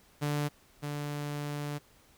sawtooth tone pair in turn, 146.83 / 146.24 Hz, D3 / D3, 0 / -7 cents, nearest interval unison, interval 7 cents, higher first, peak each -25 / -30 dBFS, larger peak first, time 0.21-0.49 / 0.82-1.79 s, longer second, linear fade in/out 20 ms, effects pink hiss -62 dBFS RMS until 2.17 s

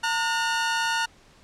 sawtooth tone pair together, 910 / 1444.5 Hz, A#5 / F#6, -42 / -42 cents, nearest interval minor sixth, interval 800 cents, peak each -22 dBFS, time 0.03-1.06 s, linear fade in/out 10 ms, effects pink hiss -55 dBFS RMS until 1.43 s + low-pass 7000 Hz 12 dB/octave

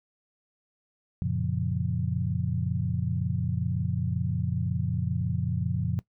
sine chord, Gb major seventh, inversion none, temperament equal with one note detuned, 91.12 / 116.54 / 138.59 / 174.61 Hz, Gb2 / Bb2 / Db3 / F3, -26 / 0 / 0 / 0 cents, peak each -31 dBFS, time 1.22-5.99 s, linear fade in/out 0 ms, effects noise-tail reverb RT60 0.1 s tail -19 dB re dry

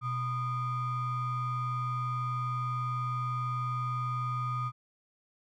triangle ring-modulated tone, 554.4 Hz, C#5, in tune, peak -25 dBFS, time 0.01-4.72 s, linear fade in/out 50 ms, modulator 678 Hz, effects none

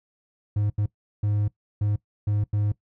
triangle tone bursts at uneven times, 103.83 Hz, G#2, in tune, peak -19 dBFS, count 6, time 0.56-0.7 / 0.78-0.86 / 1.23-1.48 / 1.81-1.96 / 2.27-2.44 / 2.53-2.72 s, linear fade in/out 5 ms, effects noise-tail reverb RT60 0.1 s tail -19 dB re dry

